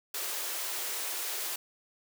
white high-pass noise, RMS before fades -35 dBFS, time 0.14-1.56 s, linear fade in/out 5 ms, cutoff 320 Hz, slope 96 dB/octave, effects none

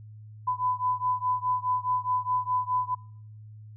sine beating tone pair, 1000 / 1004.8 Hz, B5 / B5, +21 / +30 cents, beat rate 4.8 Hz, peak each -28 dBFS, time 0.47-2.95 s, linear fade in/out 10 ms, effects noise-tail reverb RT60 0.6 s tail -25 dB re dry + added 107 Hz sine -43 dBFS peak until 3.76 s

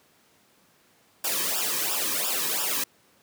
white noise with flanger, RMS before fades -27 dBFS, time 1.24-2.84 s, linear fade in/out 5 ms, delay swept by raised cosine 0.47 to 1.45 ms, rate 2.9 Hz, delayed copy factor -0.85, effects pink hiss -61 dBFS RMS until 3.22 s + high-pass 150 Hz 12 dB/octave

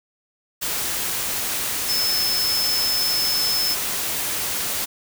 sine tone in noise, 5240 Hz, E8, 11 cents flat, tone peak -20 dBFS, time 1.88-3.75 s, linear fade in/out 20 ms, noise white, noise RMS -25 dBFS, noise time 0.61-4.86 s, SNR +2 dB, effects none

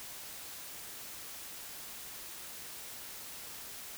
silence, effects white hiss -46 dBFS RMS until 3.97 s

